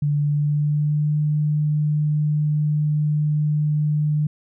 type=tone with pitch glide; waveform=sine; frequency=146.3 to 150.41 Hz; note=D3 to D3; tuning=-6 to +42 cents; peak=-17 dBFS; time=0.02-4.27 s; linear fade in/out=5 ms; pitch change=+48 cents; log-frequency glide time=0.2-1.15 s; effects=none